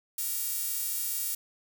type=tone with high-pass filter; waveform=sawtooth; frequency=466.2 Hz; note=A#4; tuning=in tune; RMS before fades=-32 dBFS; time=0.18-1.35 s; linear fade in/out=5 ms; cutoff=11000 Hz; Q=0.67; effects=none